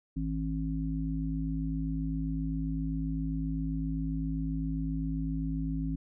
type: harmonic tone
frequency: 53.8 Hz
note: A1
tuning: 38 cents flat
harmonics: 1 / 3 / 5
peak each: -34 / -34 / -34 dBFS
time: 0.16-5.96 s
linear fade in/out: 10 ms
effects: none

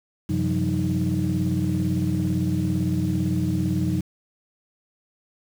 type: tone cluster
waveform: sine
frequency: 93.5 / 131.2 / 171 / 188.8 / 312 Hz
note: F#2 / C3 / F3 / F#3 / D#4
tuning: +19 / +5 / -36 / +35 / +5 cents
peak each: -26 dBFS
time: 0.29-4.01 s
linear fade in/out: 10 ms
effects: tanh soft clip ceiling -14 dBFS + 7-bit

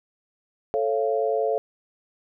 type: chord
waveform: sine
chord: A augmented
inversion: none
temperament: just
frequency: 440 / 550 / 687.5 Hz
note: A4 / C#5 / E#5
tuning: 0 / -14 / -27 cents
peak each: -24 / -26 / -26 dBFS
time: 0.74-1.58 s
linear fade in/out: 0 ms
effects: none

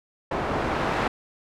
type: noise with low-pass filter sweep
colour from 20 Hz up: white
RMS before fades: -26 dBFS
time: 0.31-1.08 s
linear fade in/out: 5 ms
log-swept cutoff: 830 to 1300 Hz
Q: 0.74
effects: none

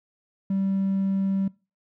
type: tone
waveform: triangle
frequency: 194 Hz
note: G3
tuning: 18 cents flat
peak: -19 dBFS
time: 0.5-1.48 s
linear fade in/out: 5 ms
effects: noise-tail reverb RT60 0.3 s tail -24 dB re dry + tanh soft clip ceiling -16 dBFS

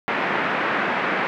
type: band-pass noise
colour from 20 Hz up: white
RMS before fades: -23 dBFS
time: 0.08-1.27 s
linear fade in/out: 0 ms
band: 170 to 2100 Hz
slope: 24 dB/octave
effects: none

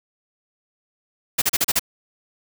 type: noise bursts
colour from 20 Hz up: white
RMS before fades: -18 dBFS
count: 6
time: 1.38-1.795 s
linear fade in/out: 10 ms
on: 40 ms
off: 35 ms
effects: none

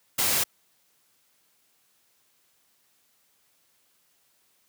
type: noise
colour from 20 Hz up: white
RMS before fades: -24 dBFS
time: 0.18-0.44 s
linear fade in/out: 10 ms
effects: white hiss -67 dBFS RMS until 4.68 s + high-pass 80 Hz 12 dB/octave

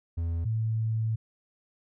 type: tone pair in turn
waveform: triangle / sine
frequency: 83.8 / 111.23 Hz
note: E2 / A2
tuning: +29 / +19 cents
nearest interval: perfect fourth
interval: 490 cents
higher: second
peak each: -25 dBFS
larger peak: neither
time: 0.17-0.45 / 0.45-1.16 s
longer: second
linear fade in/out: 10 ms
effects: none

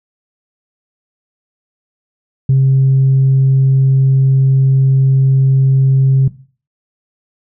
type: tone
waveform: sine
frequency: 134 Hz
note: C3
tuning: 42 cents sharp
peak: -5 dBFS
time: 2.49-6.28 s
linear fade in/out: 5 ms
effects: noise-tail reverb RT60 0.4 s tail -17 dB re dry + tanh soft clip ceiling -4 dBFS

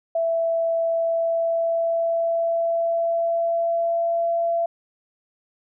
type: tone with pitch glide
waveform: sine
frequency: 663 to 676.1 Hz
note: E5 to E5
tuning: +10 to +44 cents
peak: -19 dBFS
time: 0.15-4.66 s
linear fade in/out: 5 ms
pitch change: +34 cents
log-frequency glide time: 0.85-4.31 s
effects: none

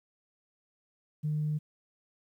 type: tone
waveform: sine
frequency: 151.6 Hz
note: D#3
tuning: 45 cents flat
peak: -27 dBFS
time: 1.23-1.59 s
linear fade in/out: 20 ms
effects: tanh soft clip ceiling -23 dBFS + 11-bit

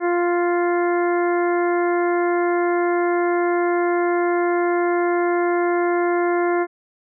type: harmonic tone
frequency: 349.2 Hz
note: F4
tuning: in tune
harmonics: 1 / 2 / 3 / 4 / 5 / 6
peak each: -18 / -24 / -28 / -30 / -32 / -34 dBFS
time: 0-6.67 s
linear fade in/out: 50 ms
effects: none

